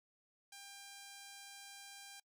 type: tone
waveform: 5% pulse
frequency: 797 Hz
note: G5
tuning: 28 cents sharp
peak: -40 dBFS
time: 0.52-2.2 s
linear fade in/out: 5 ms
effects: noise-tail reverb RT60 0.1 s tail -24 dB re dry